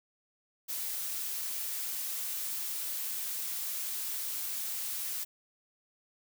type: noise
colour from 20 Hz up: blue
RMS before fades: -36 dBFS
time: 0.68-5.25 s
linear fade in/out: 20 ms
effects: none